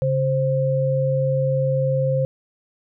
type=tone pair together; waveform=sine; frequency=138.4 / 525.6 Hz; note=C#3 / C5; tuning=-2 / +8 cents; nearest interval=octave + major seventh; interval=2310 cents; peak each=-20 dBFS; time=0.02-2.25 s; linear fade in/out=0 ms; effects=none